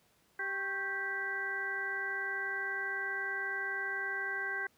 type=harmonic tone with a mistuned harmonic; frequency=392 Hz; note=G4; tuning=in tune; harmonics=1 / 2 / 3 / 4 / 5; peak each=-45 / -46 / -47 / -35 / -40 dBFS; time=0.39-4.67 s; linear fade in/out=5 ms; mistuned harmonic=3; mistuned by=-120 cents; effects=pink hiss -69 dBFS RMS until 4.77 s + high-pass 80 Hz 12 dB/octave